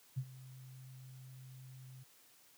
sine tone with ADSR envelope, 130 Hz, C3, 11 cents flat, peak -32 dBFS, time 0.16-2.04 s, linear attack 19 ms, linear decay 59 ms, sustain -18 dB, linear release 17 ms, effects white hiss -65 dBFS RMS until 2.57 s + high-pass 80 Hz 12 dB/octave

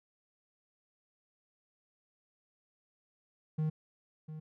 triangle tone with echo, 155.56 Hz, D#3, in tune, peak -27 dBFS, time 3.58-3.7 s, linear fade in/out 10 ms, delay 700 ms, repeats 1, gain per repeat -12 dB, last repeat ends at 4.4 s, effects none

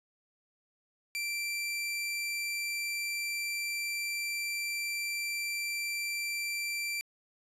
sawtooth tone, 2349 Hz, D7, in tune, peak -29 dBFS, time 1.15-7.01 s, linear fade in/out 0 ms, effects resampled to 32000 Hz

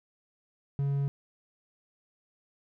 triangle tone, 139.9 Hz, C#3, 16 cents sharp, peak -24 dBFS, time 0.79-1.08 s, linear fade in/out 0 ms, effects none

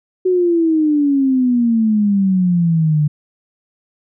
sine exponential sweep, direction down, 373.3 to 146.83 Hz, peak -11 dBFS, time 0.25-3.08 s, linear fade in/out 10 ms, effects none

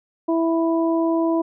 harmonic tone, 329.6 Hz, E4, in tune, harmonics 1 / 2 / 3, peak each -18 / -24 / -28 dBFS, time 0.28-1.42 s, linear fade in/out 10 ms, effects none

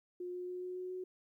sine tone with pitch steps, 357.8 / 359.9 / 362 / 364.1 / 366.2 / 368.3 Hz, F4 / F#4 / F#4 / F#4 / F#4 / F#4, +42 / -48 / -38 / -28 / -18 / -8 cents, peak -39 dBFS, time 0.2-1.04 s, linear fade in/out 5 ms, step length 140 ms, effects 13-bit

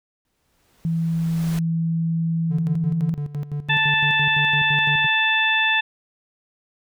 pink noise with exponential growth, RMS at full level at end -34 dBFS, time 0.25-1.59 s, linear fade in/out 1 ms, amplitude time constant 290 ms
sine tone, 164.81 Hz, E3, in tune, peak -19 dBFS, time 0.85-3.14 s, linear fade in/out 0 ms
triangle tone with tremolo, 146.1 Hz, D3, 9 cents flat, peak -21 dBFS, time 2.5-5.07 s, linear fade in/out 20 ms, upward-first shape square, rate 5.9 Hz, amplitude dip 75%
harmonic tone, 880 Hz, A5, in tune, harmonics 1 / 2 / 3 / 4, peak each -25 / -20 / -21 / -24 dBFS, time 3.69-5.81 s, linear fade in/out 10 ms
effects none

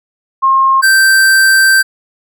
sine / square tone pair in turn, 1070 / 1562.1 Hz, C6 / G6, +38 / -7 cents, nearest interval perfect fifth, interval 655 cents, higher second, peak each -6 dBFS, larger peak neither, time 0.42-0.82 / 0.82-1.83 s, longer second, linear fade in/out 20 ms, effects none

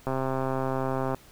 click train, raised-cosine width 1 ms, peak -15 dBFS, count 143, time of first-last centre 0.07-1.146 s, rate 132 Hz, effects pink hiss -54 dBFS RMS until 1.31 s

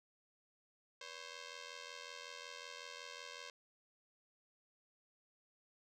5% pulse ring-modulated tone, 529 Hz, C5, 19 cents sharp, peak -33 dBFS, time 1.01-3.5 s, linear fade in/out 2 ms, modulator 42.7 Hz, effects low-pass 6000 Hz 12 dB/octave

